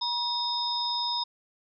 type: tone cluster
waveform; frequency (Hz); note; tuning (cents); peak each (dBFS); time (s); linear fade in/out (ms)
sine; 959 / 3681 / 5090; A#5 / A#7 / D#8; +49 / -23 / +39; -31; 0.01-1.24; 10
effects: none